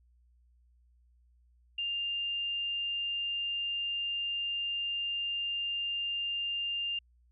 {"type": "tone", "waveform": "sine", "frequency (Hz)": 2800, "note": "F7", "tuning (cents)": 4, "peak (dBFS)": -31, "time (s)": [1.78, 6.99], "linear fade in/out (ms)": 5, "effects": ["added 60 Hz sine -62 dBFS peak until 7.31 s"]}